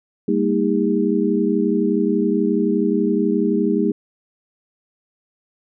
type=tone cluster; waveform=sine; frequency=199.1 / 230.9 / 315.7 / 402.8 Hz; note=G3 / A#3 / D#4 / G4; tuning=+27 / -16 / +25 / +47 cents; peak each=-21 dBFS; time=0.28-3.92 s; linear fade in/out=5 ms; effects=none